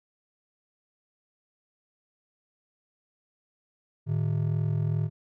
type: ring-modulated tone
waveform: triangle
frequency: 130.1 Hz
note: C3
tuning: 9 cents flat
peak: -19 dBFS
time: 4.06-5.1 s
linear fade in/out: 50 ms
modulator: 21.2 Hz
effects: none